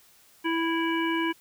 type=harmonic tone with a mistuned harmonic; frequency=329.6 Hz; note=E4; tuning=in tune; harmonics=1 / 3 / 5 / 7 / 9; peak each=-26 / -31 / -33 / -34 / -36 dBFS; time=0.44-1.33 s; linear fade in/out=20 ms; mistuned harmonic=9; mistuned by=-20 cents; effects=white hiss -58 dBFS RMS until 1.4 s